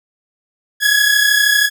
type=tone pair together; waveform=sawtooth; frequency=1661.2 / 1694.1 Hz; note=G#6 / G#6; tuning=0 / +34 cents; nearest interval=unison; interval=34 cents; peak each=-10 dBFS; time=0.8-1.7 s; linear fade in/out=50 ms; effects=none